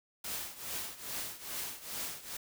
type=noise with tremolo; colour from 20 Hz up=white; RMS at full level=-37 dBFS; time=0.24-2.37 s; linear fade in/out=5 ms; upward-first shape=triangle; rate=2.4 Hz; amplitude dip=85%; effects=none